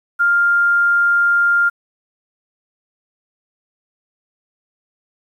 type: tone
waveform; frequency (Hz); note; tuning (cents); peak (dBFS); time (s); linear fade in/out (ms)
sine; 1400; F6; +4; -11; 0.19-1.7; 20
effects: 8-bit